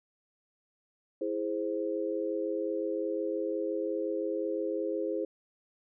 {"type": "chord", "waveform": "sine", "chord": "E augmented", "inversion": "none", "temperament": "equal", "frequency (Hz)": [329.6, 415.3, 523.3], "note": ["E4", "G#4", "B#4"], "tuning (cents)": [0, 0, 0], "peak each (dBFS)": -34, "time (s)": [1.21, 5.25], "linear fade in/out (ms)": 5, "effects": []}